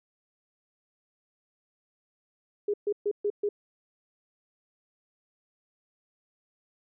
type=tone bursts; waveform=sine; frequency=411.7 Hz; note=G#4; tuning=15 cents flat; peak=-24 dBFS; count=5; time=2.68-3.49 s; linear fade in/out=5 ms; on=58 ms; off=130 ms; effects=none